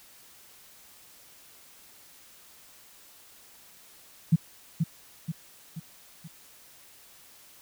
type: tone with echo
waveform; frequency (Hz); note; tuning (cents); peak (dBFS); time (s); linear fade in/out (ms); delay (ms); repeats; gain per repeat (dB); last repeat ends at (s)
sine; 163; E3; -19; -15; 4.32-4.36; 10; 480; 4; -6; 6.28
effects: white hiss -54 dBFS RMS until 7.61 s